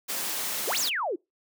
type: noise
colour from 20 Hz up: white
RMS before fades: -31 dBFS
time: 0.08-0.9 s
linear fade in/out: 20 ms
type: exponential two-way sweep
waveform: sine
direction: up then down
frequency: 310 to 7902 to 310 Hz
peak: -26 dBFS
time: 0.67-1.16 s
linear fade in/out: 10 ms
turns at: 0.79 s
effects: noise-tail reverb RT60 0.2 s tail -25 dB re dry + high-pass 200 Hz 12 dB/octave